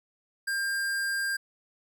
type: tone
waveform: square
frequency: 1599 Hz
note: G6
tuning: 34 cents sharp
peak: -28 dBFS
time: 0.47-1.37 s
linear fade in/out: 10 ms
effects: none